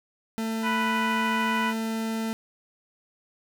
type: tone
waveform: 40% pulse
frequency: 223.3 Hz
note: A3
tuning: 26 cents sharp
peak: -26 dBFS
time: 0.38-2.33 s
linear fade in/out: 0 ms
type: harmonic tone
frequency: 493.9 Hz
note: B4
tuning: in tune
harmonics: 2 / 3 / 4 / 5 / 6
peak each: -27 / -31 / -33 / -35 / -37 dBFS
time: 0.62-1.74 s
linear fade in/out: 50 ms
effects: none